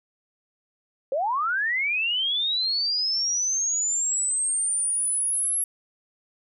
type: linear sweep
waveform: sine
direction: up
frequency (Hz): 508 to 11260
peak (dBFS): -22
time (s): 1.12-5.64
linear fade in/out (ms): 2
effects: none